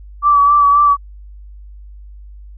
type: tone with vibrato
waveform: sine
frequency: 1154 Hz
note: D6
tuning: 31 cents flat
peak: -7 dBFS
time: 0.22-0.97 s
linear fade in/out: 50 ms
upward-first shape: sine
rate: 3.8 Hz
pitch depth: 29 cents each way
effects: added 50 Hz sine -33 dBFS peak until 2.57 s